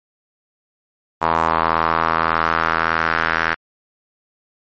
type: tone with band-pass filter sweep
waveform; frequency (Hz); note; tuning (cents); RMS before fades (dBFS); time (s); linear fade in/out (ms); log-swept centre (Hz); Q
sawtooth; 81.7; E2; -15; -18; 1.21-3.55; 20; 1000 to 1600; 3.1
effects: MP3 32 kbps